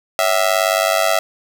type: tone with amplitude modulation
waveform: sawtooth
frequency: 659.3 Hz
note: E5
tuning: in tune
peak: -6 dBFS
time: 0.19-1.19 s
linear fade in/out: 0 ms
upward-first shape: sine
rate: 98.7 Hz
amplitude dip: 95%
effects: none